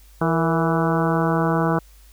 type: harmonic tone with a mistuned harmonic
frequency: 164.81 Hz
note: E3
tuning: in tune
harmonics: 1 / 2 / 3 / 4 / 5 / 6 / 7 / 8 / 9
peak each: -21 / -24 / -26 / -27 / -28 / -29 / -29 / -30 / -31 dBFS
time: 0.21-1.79 s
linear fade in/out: 5 ms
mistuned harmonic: 3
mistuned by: -64 cents
effects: added 50 Hz sine -46 dBFS peak until 2.12 s + white hiss -55 dBFS RMS until 2.12 s